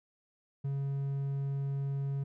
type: tone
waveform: triangle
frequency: 138.59 Hz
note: C#3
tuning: in tune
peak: -29 dBFS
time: 0.64-2.24 s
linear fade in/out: 10 ms
effects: none